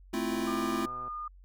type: chord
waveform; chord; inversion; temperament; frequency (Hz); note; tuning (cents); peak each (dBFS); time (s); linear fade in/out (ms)
square; F major seventh; first; equal; 220 / 261.6 / 329.6 / 349.2; A3 / C4 / E4 / F4; 0 / 0 / 0 / 0; -36; 0.13-0.86; 10
type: click train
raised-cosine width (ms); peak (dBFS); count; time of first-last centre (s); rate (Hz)
1; -35; 98; 0.31-1.08; 126
type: tone with pitch glide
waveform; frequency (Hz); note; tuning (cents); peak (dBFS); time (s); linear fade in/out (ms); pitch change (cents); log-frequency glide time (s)
sine; 1200 to 1217.5; D6 to D#6; +37 to -38; -35; 0.47-1.28; 5; +25; 0.77-0.92
effects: added 46 Hz sine -51 dBFS peak until 1.44 s